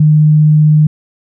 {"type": "tone", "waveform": "sine", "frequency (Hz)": 152.6, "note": "D#3", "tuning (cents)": -33, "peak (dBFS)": -4, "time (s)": [0, 0.87], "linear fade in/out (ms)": 5, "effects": []}